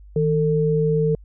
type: tone pair together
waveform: sine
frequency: 158.22 / 447.5 Hz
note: D#3 / A4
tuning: +29 / +29 cents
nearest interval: octave + tritone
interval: 1800 cents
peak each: -19 dBFS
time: 0.16-1.15 s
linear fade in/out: 2 ms
effects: added 50 Hz sine -41 dBFS peak until 1.24 s